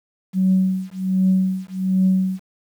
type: tone with tremolo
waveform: sine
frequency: 187.9 Hz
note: F#3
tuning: 27 cents sharp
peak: -11 dBFS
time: 0.33-2.4 s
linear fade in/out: 50 ms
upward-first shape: triangle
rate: 1.3 Hz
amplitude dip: 100%
effects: tanh soft clip ceiling -8 dBFS + 8-bit